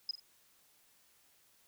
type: tone with echo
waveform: sine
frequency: 5050 Hz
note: D#8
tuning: 25 cents sharp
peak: -32 dBFS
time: 0.09-0.11 s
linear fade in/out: 2 ms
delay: 44 ms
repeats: 2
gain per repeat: -10 dB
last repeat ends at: 0.198 s
effects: white hiss -68 dBFS RMS until 1.67 s